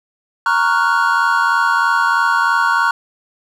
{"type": "chord", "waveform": "triangle", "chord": "Gb major seventh", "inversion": "first", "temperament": "equal", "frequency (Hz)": [932.3, 1108.7, 1396.9, 1480], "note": ["Bb5", "Db6", "F6", "Gb6"], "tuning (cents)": [0, 0, 0, 0], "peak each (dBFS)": -16, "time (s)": [0.46, 2.91], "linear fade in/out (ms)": 2, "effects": []}